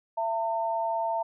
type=tone pair together; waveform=sine; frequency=670 / 905.1 Hz; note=E5 / A5; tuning=+28 / +49 cents; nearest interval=perfect fourth; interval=521 cents; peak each=-29 / -28 dBFS; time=0.17-1.23 s; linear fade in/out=10 ms; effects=none